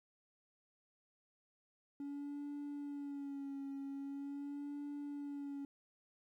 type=tone with vibrato; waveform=triangle; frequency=282.1 Hz; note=C#4; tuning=30 cents sharp; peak=-39 dBFS; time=2-5.65 s; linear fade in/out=2 ms; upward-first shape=sine; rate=0.43 Hz; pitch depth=40 cents each way; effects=tanh soft clip ceiling -36 dBFS + 13-bit